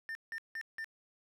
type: tone bursts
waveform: triangle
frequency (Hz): 1799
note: A6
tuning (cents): +38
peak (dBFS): -36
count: 4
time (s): 0.09-0.844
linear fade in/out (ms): 0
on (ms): 61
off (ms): 170
effects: none